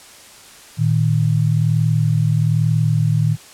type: tone pair together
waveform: sine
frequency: 113.57 / 154.7 Hz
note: A#2 / D#3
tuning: -45 / -10 cents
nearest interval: perfect fourth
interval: 535 cents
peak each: -16 dBFS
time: 0.77-3.37 s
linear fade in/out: 50 ms
effects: white hiss -42 dBFS RMS until 3.53 s + low-pass 10000 Hz 12 dB/octave